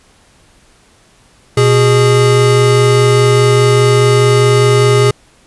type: tone pair together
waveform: square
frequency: 122.4 / 412.1 Hz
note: B2 / G#4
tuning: -15 / -13 cents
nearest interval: octave + major sixth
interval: 2102 cents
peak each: -10 dBFS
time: 1.57-5.11 s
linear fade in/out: 5 ms
effects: pink hiss -48 dBFS RMS until 5.46 s + resampled to 24000 Hz